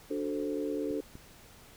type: chord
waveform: sine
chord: D dominant seventh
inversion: none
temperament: equal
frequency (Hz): 293.7 / 370 / 440 / 523.3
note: D4 / F#4 / A4 / C5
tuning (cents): 0 / 0 / 0 / 0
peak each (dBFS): -34 / -39 / -35 / -40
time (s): 0.1-1.01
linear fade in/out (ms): 10
type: clicks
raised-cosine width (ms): 3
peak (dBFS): -33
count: 2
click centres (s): 0.908 / 1.154
effects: pink hiss -55 dBFS RMS until 1.76 s